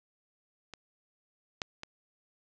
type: clicks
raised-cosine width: 0.2 ms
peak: -26 / -15 / -23 dBFS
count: 3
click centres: 0.737 / 1.618 / 1.834 s
effects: resampled to 16000 Hz + 9-bit